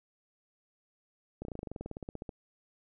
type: slowing click train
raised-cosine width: 2 ms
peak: -26 dBFS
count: 19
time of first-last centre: 1.42-2.292 s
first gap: 31 ms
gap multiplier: 1.05
effects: none

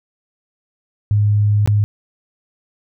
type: tone with dropouts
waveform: sine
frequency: 104 Hz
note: G#2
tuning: 3 cents sharp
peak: -11 dBFS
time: 1.11-1.84 s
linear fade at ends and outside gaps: 0 ms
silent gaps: 1.66-1.675 s
effects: none

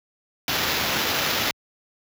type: noise with sample-and-hold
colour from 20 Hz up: violet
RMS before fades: -24 dBFS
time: 0.48-1.51 s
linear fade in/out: 2 ms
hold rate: 8820 Hz
effects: high-pass 60 Hz 12 dB/octave

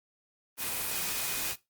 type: tone in noise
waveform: sine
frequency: 2489 Hz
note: D#7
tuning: in tune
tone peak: -44 dBFS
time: 0.57-1.56 s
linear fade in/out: 50 ms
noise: white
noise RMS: -33 dBFS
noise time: 0.57-1.56 s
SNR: -14 dB
effects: noise-tail reverb RT60 0.2 s tail -17 dB re dry + Opus 32 kbps

